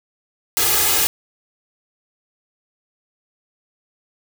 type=noise with comb filter; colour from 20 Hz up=white; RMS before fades=-17 dBFS; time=0.57-1.07 s; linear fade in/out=0 ms; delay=2.4 ms; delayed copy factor=+1; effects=none